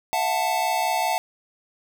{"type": "tone cluster", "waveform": "square", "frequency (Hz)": [668, 733, 880], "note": ["E5", "F#5", "A5"], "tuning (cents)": [23, -16, 0], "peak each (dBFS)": [-29, -26, -25], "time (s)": [0.13, 1.18], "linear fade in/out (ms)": 0, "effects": []}